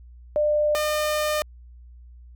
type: tone pair in turn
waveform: sine / sawtooth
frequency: 598 / 606 Hz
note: D5 / D#5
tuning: +31 / -46 cents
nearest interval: unison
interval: 23 cents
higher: second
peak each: -18 dBFS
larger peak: neither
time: 0.36-0.75 / 0.75-1.42 s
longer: second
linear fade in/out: 0 ms
effects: added 60 Hz sine -43 dBFS peak until 2.35 s